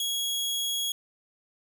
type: tone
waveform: sawtooth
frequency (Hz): 3322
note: G#7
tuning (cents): 0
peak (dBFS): -24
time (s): 0-0.92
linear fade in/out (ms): 2
effects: none